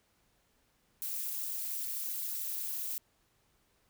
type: noise with amplitude modulation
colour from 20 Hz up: violet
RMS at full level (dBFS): -33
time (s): 1.02-2.98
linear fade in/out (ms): 0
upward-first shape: sine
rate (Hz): 234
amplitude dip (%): 95
effects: pink hiss -72 dBFS RMS until 3.89 s